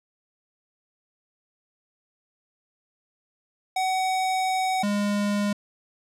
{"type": "tone pair in turn", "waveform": "square", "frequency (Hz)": [752, 204.7], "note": ["F#5", "G#3"], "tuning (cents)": [28, -25], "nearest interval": "octave + major seventh", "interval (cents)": 2253, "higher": "first", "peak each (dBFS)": -23, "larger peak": "neither", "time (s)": [[3.76, 4.83], [4.83, 5.53]], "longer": "first", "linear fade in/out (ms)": 5, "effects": ["low-pass 10000 Hz 12 dB/octave"]}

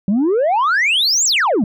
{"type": "exponential two-way sweep", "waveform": "sine", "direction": "up then down", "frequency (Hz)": [185, 7760, 185], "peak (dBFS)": -10, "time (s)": [0.08, 1.64], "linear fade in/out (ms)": 2, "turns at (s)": 1.25, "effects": ["tanh soft clip ceiling -11 dBFS"]}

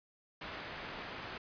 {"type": "low-pass noise", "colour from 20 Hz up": "white", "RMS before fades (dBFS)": -45, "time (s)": [0.41, 1.38], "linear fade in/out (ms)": 5, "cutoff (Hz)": 2300, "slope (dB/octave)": 12, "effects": ["resampled to 11025 Hz"]}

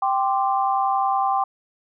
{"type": "chord", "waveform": "sine", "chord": "G suspended fourth", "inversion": "none", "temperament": "just", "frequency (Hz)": [784, 1045.3, 1176], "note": ["G5", "C6", "D6"], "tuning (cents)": [0, -2, 2], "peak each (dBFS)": [-20, -24, -26], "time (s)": [0.02, 1.44], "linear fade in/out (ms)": 5, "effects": []}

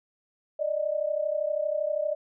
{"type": "tone pair together", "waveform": "sine", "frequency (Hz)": [587.3, 619.9], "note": ["D5", "D#5"], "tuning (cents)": [0, -7], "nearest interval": "minor second", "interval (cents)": 93, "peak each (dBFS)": -28, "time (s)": [0.59, 2.15], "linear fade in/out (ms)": 10, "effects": []}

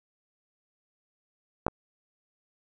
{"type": "clicks", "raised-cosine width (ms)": 1, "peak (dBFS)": [-8, -18], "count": 2, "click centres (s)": [1.666, 1.682], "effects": []}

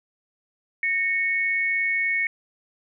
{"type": "tone pair together", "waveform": "sine", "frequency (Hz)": [1851.3, 2208], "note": ["A#6", "C#7"], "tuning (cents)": [-12, -7], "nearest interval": "minor third", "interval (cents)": 305, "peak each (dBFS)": [-26, -22], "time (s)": [0.83, 2.27], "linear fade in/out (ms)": 2, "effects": []}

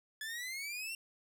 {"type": "exponential sweep", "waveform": "sawtooth", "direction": "up", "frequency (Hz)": [1713, 2761], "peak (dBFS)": -36, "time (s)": [0.21, 0.95], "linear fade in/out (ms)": 2, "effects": []}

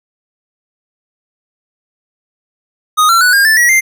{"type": "tone with pitch steps", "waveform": "square", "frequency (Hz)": [1244.5, 1357.1, 1480, 1613.9, 1760, 1919.3, 2093], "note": ["D#6", "E6", "F#6", "G6", "A6", "B6", "C7"], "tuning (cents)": [0, 50, 0, 50, 0, -50, 0], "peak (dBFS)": -7, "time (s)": [2.97, 3.81], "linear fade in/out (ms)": 20, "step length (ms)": 120, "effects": []}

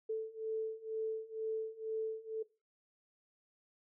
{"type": "beating tone pair", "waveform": "sine", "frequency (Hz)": [440, 442.1], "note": ["A4", "A4"], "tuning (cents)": [0, 8], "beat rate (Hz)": 2.1, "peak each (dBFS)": [-40, -38], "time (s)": [0.09, 2.43], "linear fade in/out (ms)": 10, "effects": ["noise-tail reverb RT60 0.3 s tail -20 dB re dry"]}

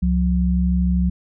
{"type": "tone pair together", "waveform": "sine", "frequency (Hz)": [67.2, 179.82], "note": ["C2", "F#3"], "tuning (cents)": [47, -49], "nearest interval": "octave + perfect fourth", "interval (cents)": 1704, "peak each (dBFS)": -18, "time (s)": [0.02, 1.1], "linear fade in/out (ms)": 10, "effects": []}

